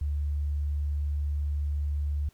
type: tone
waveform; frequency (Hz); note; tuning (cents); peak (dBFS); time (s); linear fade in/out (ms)
sine; 72.9; D2; -12; -26; 0.01-2.29; 5
effects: pink hiss -64 dBFS RMS until 2.33 s